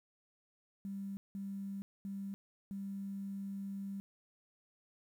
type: tone bursts at uneven times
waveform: sine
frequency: 197.2 Hz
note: G3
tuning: 11 cents sharp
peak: -39 dBFS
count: 4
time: 0.85-1.17 / 1.35-1.82 / 2.05-2.34 / 2.71-4 s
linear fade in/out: 0 ms
effects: 11-bit